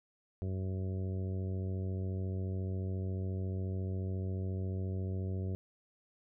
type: harmonic tone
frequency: 94.2 Hz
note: F#2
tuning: 32 cents sharp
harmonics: 1 / 2 / 3 / 4 / 5 / 6 / 7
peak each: -34 / -42 / -49 / -46 / -51 / -55 / -56 dBFS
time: 0.42-5.55 s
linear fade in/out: 0 ms
effects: none